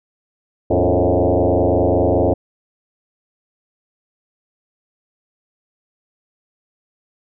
sine tone with frequency modulation, 102 Hz, G#2, 31 cents flat, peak -12 dBFS, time 0.7-2.34 s, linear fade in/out 10 ms, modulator 89.4 Hz, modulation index 6.8, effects none

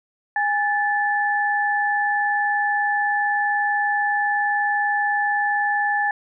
sine tone pair together, 823 / 1743.9 Hz, G#5 / A6, -16 / -16 cents, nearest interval octave + minor second, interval 1300 cents, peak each -21 dBFS, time 0.36-6.11 s, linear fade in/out 2 ms, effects none

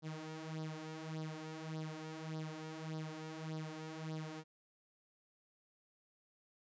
sawtooth tone with flanger, 157.6 Hz, D#3, 23 cents sharp, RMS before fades -45 dBFS, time 0.02-4.44 s, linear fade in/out 50 ms, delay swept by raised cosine 0.2 to 4.2 ms, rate 1.7 Hz, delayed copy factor +0.7, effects resampled to 16000 Hz

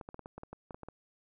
clicks, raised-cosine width 1 ms, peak -30 dBFS, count 12, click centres 0.012 / 0.089 / 0.144 / 0.193 / 0.259 / 0.38 / 0.434 / 0.53 / 0.708 / 0.745 / 0.833 / 0.886 s, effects none

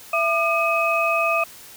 sine tone cluster, 666 / 1207 / 2544 Hz, E5 / D6 / D#7, +18 / +47 / +38 cents, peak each -22 dBFS, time 0.13-1.44 s, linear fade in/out 5 ms, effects white hiss -43 dBFS RMS until 1.76 s

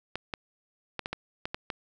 clicks, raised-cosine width 0.3 ms, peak -16 dBFS, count 8, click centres 0.156 / 0.338 / 0.993 / 1.059 / 1.13 / 1.455 / 1.545 / 1.702 s, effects none

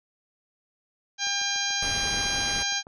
harmonic tone, 801 Hz, G5, 37 cents sharp, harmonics 1 / 2 / 3 / 4 / 5 / 6 / 7 / 8, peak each -36 / -32 / -35 / -33 / -32 / -34 / -35 / -32 dBFS, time 1.18-2.83 s, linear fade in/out 50 ms
click train, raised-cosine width 1 ms, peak -33 dBFS, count 12, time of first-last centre 1.27-2.869 s, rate 6.88 Hz
pink band-stop noise, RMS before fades -35 dBFS, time 1.82-2.63 s, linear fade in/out 5 ms, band 4300 to 8500 Hz, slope 96 dB/octave
effects resampled to 24000 Hz

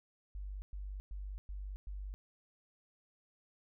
sine tone bursts, 49 Hz, G1, in tune, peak -40 dBFS, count 5, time 0.35-2.14 s, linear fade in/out 0 ms, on 270 ms, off 110 ms, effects none

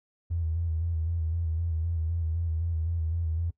triangle tone with vibrato, 82.41 Hz, E2, in tune, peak -22 dBFS, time 0.3-3.51 s, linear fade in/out 20 ms, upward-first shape square, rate 3.9 Hz, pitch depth 44 cents each way, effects noise-tail reverb RT60 0.1 s tail -21 dB re dry + tanh soft clip ceiling -24 dBFS

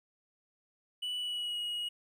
triangle tone with pitch glide, 2960 to 2897 Hz, F#7 to F#7, 0 to -37 cents, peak -32 dBFS, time 1.02-1.89 s, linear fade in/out 10 ms, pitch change -37 cents, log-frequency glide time 1.18-1.58 s, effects 12-bit

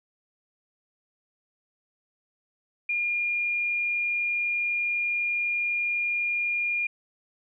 sine tone, 2416 Hz, D7, 48 cents sharp, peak -24 dBFS, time 2.89-6.87 s, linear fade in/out 5 ms, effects none

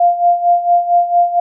sine tone with tremolo, 698.5 Hz, F5, in tune, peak -6 dBFS, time 0-1.4 s, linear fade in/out 5 ms, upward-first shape sine, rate 4.4 Hz, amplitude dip 75%, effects none

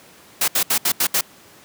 white noise bursts at uneven times, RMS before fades -18 dBFS, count 6, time 0.41-0.48 / 0.55-0.63 / 0.7-0.78 / 0.85-0.92 / 1-1.07 / 1.14-1.21 s, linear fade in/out 5 ms, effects pink hiss -47 dBFS RMS until 1.64 s + high-pass 150 Hz 12 dB/octave

